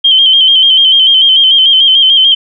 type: tone with vibrato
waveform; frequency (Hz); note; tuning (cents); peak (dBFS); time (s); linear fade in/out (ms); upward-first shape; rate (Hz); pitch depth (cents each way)
sine; 3140; G7; +2; -3; 0.04-2.35; 10; square; 6.8; 42
effects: none